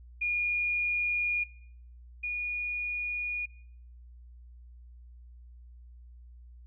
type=tone pair in turn; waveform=sine; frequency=2433 / 2446 Hz; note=D#7 / D#7; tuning=-39 / -30 cents; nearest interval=unison; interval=9 cents; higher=second; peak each=-27 / -30 dBFS; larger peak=first; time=0.21-1.44 / 2.23-3.46 s; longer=neither; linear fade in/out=10 ms; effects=noise-tail reverb RT60 0.7 s tail -22 dB re dry + added 60 Hz sine -48 dBFS peak until 6.66 s

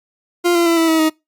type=tone with pitch steps; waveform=40% pulse; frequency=349.2 / 342 / 335 / 328.1 / 321.3 / 314.7 Hz; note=F4 / F4 / E4 / E4 / E4 / D#4; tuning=0 / -36 / +28 / -8 / -44 / +20 cents; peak=-11 dBFS; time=0.44-1.1 s; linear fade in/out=20 ms; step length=110 ms; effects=noise-tail reverb RT60 0.2 s tail -24 dB re dry + Opus 48 kbps

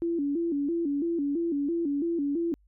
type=tone with vibrato; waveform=sine; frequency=310 Hz; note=D#4; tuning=6 cents flat; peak=-25 dBFS; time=0.02-2.54 s; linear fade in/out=0 ms; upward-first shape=square; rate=3 Hz; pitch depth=150 cents each way; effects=added 50 Hz sine -59 dBFS peak until 2.67 s

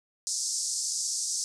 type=band-pass noise; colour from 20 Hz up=pink; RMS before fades=-31 dBFS; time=0.27-1.44 s; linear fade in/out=0 ms; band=5000 to 8900 Hz; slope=48 dB/octave; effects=none

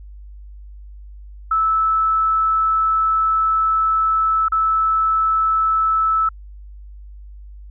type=tone with dropouts; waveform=sine; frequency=1310 Hz; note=E6; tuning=11 cents flat; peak=-14 dBFS; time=1.51-6.29 s; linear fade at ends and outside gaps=5 ms; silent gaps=4.484-4.52 s; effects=added 50 Hz sine -35 dBFS peak until 7.7 s

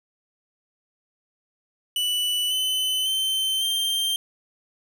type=tone with pitch steps; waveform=45% pulse; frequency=2968 / 3030 / 3094 / 3159 Hz; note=F#7 / F#7 / G7 / G7; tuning=+5 / +40 / -23 / +13 cents; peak=-22 dBFS; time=1.96-4.16 s; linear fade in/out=2 ms; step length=550 ms; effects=none

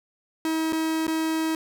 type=tone with dropouts; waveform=45% pulse; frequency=320 Hz; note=D#4; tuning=49 cents sharp; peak=-23 dBFS; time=0.45-1.55 s; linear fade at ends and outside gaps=1 ms; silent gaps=0.724-0.73 / 1.068-1.079 s; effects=none

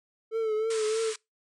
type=tone with vibrato; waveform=triangle; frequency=440 Hz; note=A4; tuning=in tune; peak=-23 dBFS; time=0.31-1.14 s; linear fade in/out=50 ms; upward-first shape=triangle; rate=3.2 Hz; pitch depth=56 cents each way
type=band-pass noise; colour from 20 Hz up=white; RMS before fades=-39 dBFS; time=0.7-1.16 s; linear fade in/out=5 ms; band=960 to 9500 Hz; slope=96 dB/octave
effects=noise-tail reverb RT60 0.2 s tail -24 dB re dry

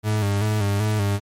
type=tone with vibrato; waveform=40% pulse; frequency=103.83 Hz; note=G#2; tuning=in tune; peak=-18 dBFS; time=0.03-1.2 s; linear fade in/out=50 ms; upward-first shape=square; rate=2.6 Hz; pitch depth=53 cents each way; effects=MP3 64 kbps

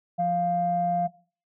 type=tone pair together; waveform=sine; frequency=174.62 / 698.5 Hz; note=F3 / F5; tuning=0 / 0 cents; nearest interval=2 octaves; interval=2400 cents; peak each=-29 / -22 dBFS; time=0.18-1.08 s; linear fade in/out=20 ms; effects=noise-tail reverb RT60 0.4 s tail -19 dB re dry + tanh soft clip ceiling -15 dBFS

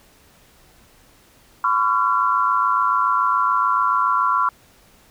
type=tone cluster; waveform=sine; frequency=1014 / 1121 / 1368 Hz; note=B5 / C#6 / F6; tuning=+45 / +19 / -36 cents; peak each=-20 dBFS; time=1.64-4.49 s; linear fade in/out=2 ms; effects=pink hiss -53 dBFS RMS until 5.1 s

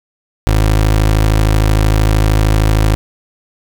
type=tone; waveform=25% pulse; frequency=53.1 Hz; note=G#1; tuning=39 cents sharp; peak=-5 dBFS; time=0.47-2.95 s; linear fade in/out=0 ms; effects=none

